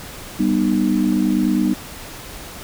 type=chord; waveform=sine; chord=G augmented; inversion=none; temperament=just; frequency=196 / 245 / 306.2 Hz; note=G3 / B3 / D#4; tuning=0 / -14 / -28 cents; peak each=-19 dBFS; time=0.39-1.74 s; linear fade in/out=10 ms; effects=pink hiss -35 dBFS RMS until 2.63 s